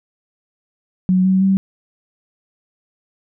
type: tone with pitch steps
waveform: sine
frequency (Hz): 185 / 188.78 / 192.63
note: F#3 / F#3 / G3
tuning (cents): 0 / +35 / -30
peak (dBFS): -11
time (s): 1.09-1.57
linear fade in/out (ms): 0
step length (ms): 160
effects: none